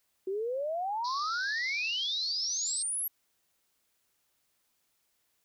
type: exponential sweep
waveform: sine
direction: up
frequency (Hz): 370 to 11840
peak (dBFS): -30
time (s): 0.27-3.08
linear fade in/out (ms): 5
type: band-pass noise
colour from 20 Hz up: pink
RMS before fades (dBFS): -41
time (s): 1.04-2.83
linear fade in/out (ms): 10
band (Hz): 3900 to 5500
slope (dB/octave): 96
effects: white hiss -75 dBFS RMS until 5.44 s